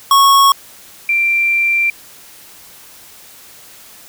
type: tone pair in turn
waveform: square / sine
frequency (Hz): 1103 / 2360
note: C#6 / D7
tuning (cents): -9 / +8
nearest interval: octave + minor second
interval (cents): 1317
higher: second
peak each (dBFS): -7 / -11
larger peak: first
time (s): 0.11-0.52 / 1.09-1.9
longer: second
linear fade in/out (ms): 2
effects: white hiss -40 dBFS RMS until 4.08 s